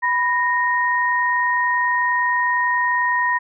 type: tone pair together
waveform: sine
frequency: 987.8 / 1858.8 Hz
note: B5 / A#6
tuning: 0 / -5 cents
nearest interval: major seventh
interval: 1095 cents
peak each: -19 dBFS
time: 0.02-3.39 s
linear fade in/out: 20 ms
effects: none